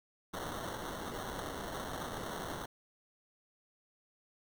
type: noise with sample-and-hold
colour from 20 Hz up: blue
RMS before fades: -41 dBFS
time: 0.33-2.66 s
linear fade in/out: 10 ms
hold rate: 2450 Hz
effects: none